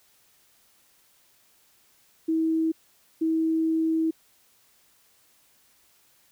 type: tone pair in turn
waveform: sine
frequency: 322.2 / 322.2 Hz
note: E4 / E4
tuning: -39 / -39 cents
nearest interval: unison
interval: 0 cents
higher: neither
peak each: -21 dBFS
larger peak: neither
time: 2.28-2.72 / 3.21-4.11 s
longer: second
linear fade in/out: 10 ms
effects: white hiss -62 dBFS RMS until 6.31 s